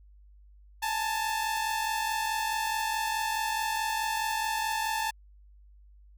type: tone pair together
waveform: sawtooth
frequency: 848 / 892.7 Hz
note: G#5 / A5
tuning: +36 / +25 cents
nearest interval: minor second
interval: 89 cents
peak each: -29 / -26 dBFS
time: 0.82-5.11 s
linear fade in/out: 10 ms
effects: added 50 Hz sine -52 dBFS peak until 6.17 s